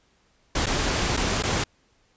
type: noise with dropouts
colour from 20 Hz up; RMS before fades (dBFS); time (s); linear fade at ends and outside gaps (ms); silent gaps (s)
pink; -24; 0.55-1.64; 5; 0.66-0.666 / 1.168-1.172 / 1.425-1.435
effects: pink hiss -64 dBFS RMS until 2.16 s + resampled to 16000 Hz